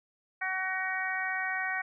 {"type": "harmonic tone", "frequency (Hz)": 376.2, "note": "F#4", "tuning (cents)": 29, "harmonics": [2, 3, 4, 5, 6], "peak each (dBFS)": [-37, -42, -35, -33, -38], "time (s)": [0.41, 1.82], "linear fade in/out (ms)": 10, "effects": []}